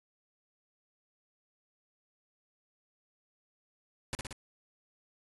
pink noise with echo, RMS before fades -35 dBFS, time 4.13-4.15 s, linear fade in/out 0 ms, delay 59 ms, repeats 3, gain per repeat -3 dB, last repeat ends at 4.327 s, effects resampled to 24000 Hz

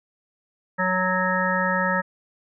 harmonic tone, 185 Hz, F#3, in tune, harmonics 1 / 3 / 5 / 7 / 9 / 10, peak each -27 / -27 / -27 / -27 / -27 / -27 dBFS, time 0.78-2.02 s, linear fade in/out 20 ms, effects none

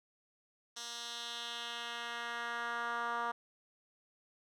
10% pulse tone with band-pass filter sweep, 236 Hz, A#3, 22 cents sharp, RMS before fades -40 dBFS, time 0.76-3.32 s, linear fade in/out 10 ms, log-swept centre 5200 to 1100 Hz, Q 1.8, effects none

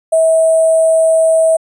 sine tone with sample-and-hold, 648 Hz, E5, 30 cents flat, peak -7 dBFS, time 0.12-1.57 s, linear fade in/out 10 ms, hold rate 8820 Hz, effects resampled to 22050 Hz

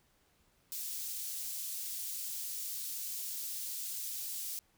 white high-pass noise, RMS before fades -40 dBFS, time 0.72-4.59 s, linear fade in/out 0 ms, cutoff 4900 Hz, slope 12 dB/octave, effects pink hiss -71 dBFS RMS until 4.77 s

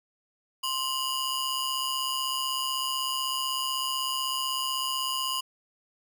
sawtooth ring-modulated tone, 1964 Hz, B6, 10 cents flat, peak -21 dBFS, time 0.63-5.41 s, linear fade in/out 10 ms, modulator 914 Hz, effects none

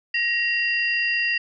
sine tone cluster, 1889 / 2754 / 4803 Hz, A#6 / F7 / D8, +22 / -25 / +38 cents, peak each -23 / -23 / -31 dBFS, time 0.14-1.38 s, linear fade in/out 5 ms, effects none

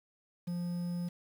triangle tone with quantisation, 174.8 Hz, F3, 2 cents sharp, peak -31 dBFS, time 0.47-1.09 s, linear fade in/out 10 ms, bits 9, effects none

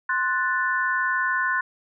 sine chord, F# diminished, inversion second, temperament equal, 1046.5 / 1480 / 1760 Hz, C6 / F#6 / A6, 0 / 0 / 0 cents, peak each -26 / -24 / -26 dBFS, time 0.09-1.61 s, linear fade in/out 5 ms, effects none

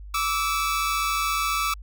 sawtooth tone pair together, 1154.7 / 1309 Hz, D6 / E6, -30 / -13 cents, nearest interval major second, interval 217 cents, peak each -22 dBFS, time 0.14-1.74 s, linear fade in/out 5 ms, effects added 50 Hz sine -37 dBFS peak until 1.82 s

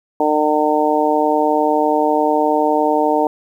harmonic tone, 151.6 Hz, D#3, 45 cents flat, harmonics 2 / 3 / 4 / 5 / 6, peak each -19 / -19 / -19 / -19 / -19 dBFS, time 0.2-3.27 s, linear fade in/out 2 ms, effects 8-bit

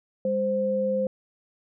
sine tone pair together, 202 / 521.5 Hz, G#3 / C5, -48 / -6 cents, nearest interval octave + major third, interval 1642 cents, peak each -29 / -23 dBFS, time 0.25-1.07 s, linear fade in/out 2 ms, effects none

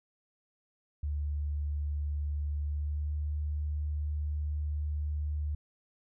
sine tone with pitch glide, 73.42 to 74.66 Hz, D2 to D2, 0 to +29 cents, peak -30 dBFS, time 1.03-5.55 s, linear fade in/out 5 ms, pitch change +29 cents, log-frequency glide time 2.63-3.16 s, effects none

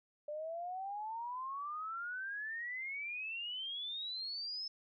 sine exponential sweep, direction up, 587.3 to 5274 Hz, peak -39 dBFS, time 0.28-4.68 s, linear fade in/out 5 ms, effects none

